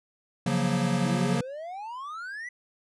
square chord, Gb major seventh, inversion second, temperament equal with one note detuned, 138.59 / 174.61 / 185 / 235.7 Hz, Db3 / F3 / Gb3 / Bb3, 0 / 0 / 0 / +19 cents, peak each -30 dBFS, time 0.46-1.41 s, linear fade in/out 5 ms
triangle exponential sweep, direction up, 304.5 to 2010 Hz, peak -33 dBFS, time 1.05-2.49 s, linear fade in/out 5 ms
effects resampled to 24000 Hz

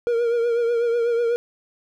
triangle tone with vibrato, 470 Hz, A#4, 14 cents sharp, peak -16 dBFS, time 0.07-1.36 s, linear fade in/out 0 ms, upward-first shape triangle, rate 8.1 Hz, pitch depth 49 cents each way, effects none

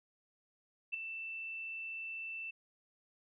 sine tone with ADSR envelope, 2664 Hz, E7, 18 cents sharp, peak -31 dBFS, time 0.92-2.51 s, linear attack 22 ms, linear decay 6 ms, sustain -9 dB, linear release 10 ms, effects none

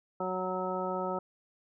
harmonic tone, 185 Hz, F#3, in tune, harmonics 1 / 2 / 3 / 4 / 5 / 7, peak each -39 / -37 / -36 / -39 / -38 / -38 dBFS, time 0.2-1.19 s, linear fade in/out 5 ms, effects none

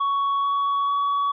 triangle tone with pitch steps, 1116 / 1123.1 / 1130.3 Hz, C#6 / C#6 / C#6, +11 / +22 / +33 cents, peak -18 dBFS, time 0-1.32 s, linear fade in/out 10 ms, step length 440 ms, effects resampled to 11025 Hz

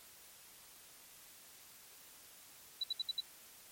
sine tone bursts, 3951 Hz, B7, in tune, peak -33 dBFS, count 5, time 2.81-3.205 s, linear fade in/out 5 ms, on 27 ms, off 65 ms, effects white hiss -58 dBFS RMS until 3.71 s + MP3 64 kbps

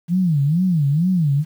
sine tone with vibrato, 161.5 Hz, E3, 35 cents flat, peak -14 dBFS, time 0.08-1.45 s, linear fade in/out 50 ms, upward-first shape sine, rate 2.2 Hz, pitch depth 260 cents each way, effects 8-bit

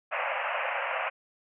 pink band-pass noise, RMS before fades -31 dBFS, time 0.11-1.1 s, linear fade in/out 20 ms, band 530 to 2800 Hz, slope 96 dB/octave, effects none

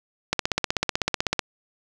click train, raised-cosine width 0.2 ms, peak -4 dBFS, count 18, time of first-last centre 0.33-1.393 s, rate 16 Hz, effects none

